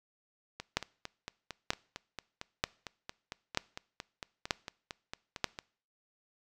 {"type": "two click trains", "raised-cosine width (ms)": 0.2, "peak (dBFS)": [-10, -22], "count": [6, 23], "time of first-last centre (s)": [[0.77, 5.443], [0.6, 5.589]], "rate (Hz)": [1.07, 4.41], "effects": ["noise-tail reverb RT60 0.5 s tail -23 dB re dry"]}